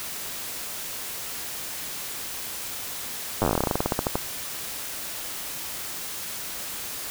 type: slowing click train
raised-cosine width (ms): 1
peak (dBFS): -8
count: 22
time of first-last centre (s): 3.42-4.155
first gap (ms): 9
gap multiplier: 1.12
effects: white hiss -34 dBFS RMS until 7.1 s